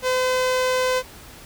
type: tone with notch filter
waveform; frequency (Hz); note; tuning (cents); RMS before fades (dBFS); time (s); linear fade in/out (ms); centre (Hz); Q
sawtooth; 510; C5; -44; -21; 0.02-1.03; 50; 12000; 1.1
effects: pink hiss -43 dBFS RMS until 1.45 s